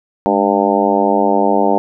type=harmonic tone with a mistuned harmonic; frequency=99.7 Hz; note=G2; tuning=30 cents sharp; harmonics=2 / 3 / 4 / 5 / 6 / 7 / 8 / 9; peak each=-19 / -19 / -19 / -19 / -19 / -19 / -19 / -19 dBFS; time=0.26-1.78 s; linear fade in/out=0 ms; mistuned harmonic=2; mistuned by=+71 cents; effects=none